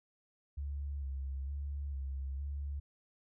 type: tone with vibrato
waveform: sine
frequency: 69.3 Hz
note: C#2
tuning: in tune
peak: -36 dBFS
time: 0.57-2.8 s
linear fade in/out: 10 ms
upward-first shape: square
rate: 1.1 Hz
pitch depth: 41 cents each way
effects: none